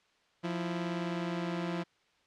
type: tone pair together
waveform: sawtooth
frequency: 174.61 / 329.8 Hz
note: F3 / E4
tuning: 0 / +1 cents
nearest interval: major seventh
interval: 1101 cents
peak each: -30 / -34 dBFS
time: 0.43-1.84 s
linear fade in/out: 20 ms
effects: white hiss -69 dBFS RMS until 2.26 s + low-pass 4000 Hz 12 dB/octave